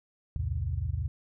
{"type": "tone cluster", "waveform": "sine", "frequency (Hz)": [64, 82.8, 108.7, 132.8], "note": ["C2", "E2", "A2", "C3"], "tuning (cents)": [-38, 8, -21, 26], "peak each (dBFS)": [-35, -31, -35, -38], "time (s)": [0.36, 1.08], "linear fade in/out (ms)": 0, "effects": []}